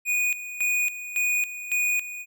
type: tone with tremolo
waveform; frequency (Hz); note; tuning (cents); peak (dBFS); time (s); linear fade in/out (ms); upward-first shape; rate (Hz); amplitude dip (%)
square; 2467; D#7; -15; -22; 0.05-2.26; 50; square; 1.8; 75
effects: none